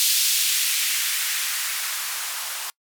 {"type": "noise with band-pass filter sweep", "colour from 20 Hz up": "violet", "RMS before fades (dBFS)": -24, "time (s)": [0, 2.7], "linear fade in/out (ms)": 0, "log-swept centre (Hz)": [3500, 890], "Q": 1.2, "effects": ["noise-tail reverb RT60 0.1 s tail -26 dB re dry"]}